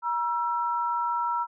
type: tone pair together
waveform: sine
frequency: 953 / 1336.9 Hz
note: A#5 / E6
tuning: +38 / +24 cents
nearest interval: tritone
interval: 586 cents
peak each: -26 / -29 dBFS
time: 0.02-1.47 s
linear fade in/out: 50 ms
effects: none